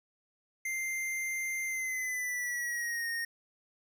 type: tone with pitch glide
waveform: square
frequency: 2093 to 1853.9 Hz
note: C7 to A#6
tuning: 0 to -10 cents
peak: -33 dBFS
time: 0.65-3.25 s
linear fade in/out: 5 ms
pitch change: -210 cents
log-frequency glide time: 1.65-3.08 s
effects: none